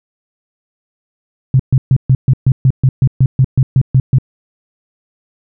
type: tone bursts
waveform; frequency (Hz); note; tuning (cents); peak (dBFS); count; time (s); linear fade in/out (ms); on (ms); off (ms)
sine; 130.81; C3; 0; -5; 15; 1.54-4.185; 2; 55; 130
effects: none